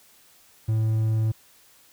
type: tone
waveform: triangle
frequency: 110.3 Hz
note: A2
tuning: 5 cents sharp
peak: -18 dBFS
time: 0.68-1.32 s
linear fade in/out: 10 ms
effects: white hiss -56 dBFS RMS until 1.92 s